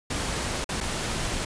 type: noise with dropouts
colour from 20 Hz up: pink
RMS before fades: -29 dBFS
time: 0.1-1.45 s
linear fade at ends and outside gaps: 5 ms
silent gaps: 0.644-0.69 / 0.805-0.809 s
effects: resampled to 22050 Hz